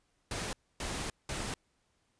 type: noise bursts at uneven times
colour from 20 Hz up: pink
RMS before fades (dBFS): -37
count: 3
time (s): 0.31-0.53 / 0.8-1.1 / 1.29-1.54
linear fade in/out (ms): 2
effects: pink hiss -75 dBFS RMS until 2.19 s + resampled to 22050 Hz